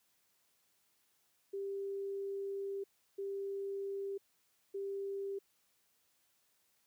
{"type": "tone bursts at uneven times", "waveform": "sine", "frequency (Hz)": 394.8, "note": "G4", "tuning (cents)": 12, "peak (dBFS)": -37, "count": 3, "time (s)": [[1.53, 2.84], [3.18, 4.18], [4.74, 5.39]], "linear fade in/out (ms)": 10, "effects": ["white hiss -75 dBFS RMS until 6.86 s", "high-pass 60 Hz 12 dB/octave"]}